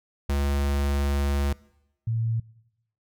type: tone pair in turn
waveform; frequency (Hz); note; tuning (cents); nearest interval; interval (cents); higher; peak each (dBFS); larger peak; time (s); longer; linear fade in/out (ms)
square / sine; 70.5 / 113.57; C#2 / A#2; +30 / -45; minor sixth; 825; second; -23 / -23; neither; 0.29-1.53 / 2.07-2.4; first; 5
effects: noise-tail reverb RT60 0.9 s tail -22 dB re dry